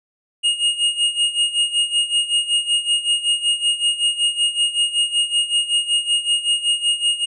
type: tone with tremolo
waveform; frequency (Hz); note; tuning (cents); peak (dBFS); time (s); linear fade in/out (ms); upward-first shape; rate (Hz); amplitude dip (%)
square; 2857; F7; +39; -14; 0.43-7.26; 20; sine; 5.3; 80
effects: resampled to 22050 Hz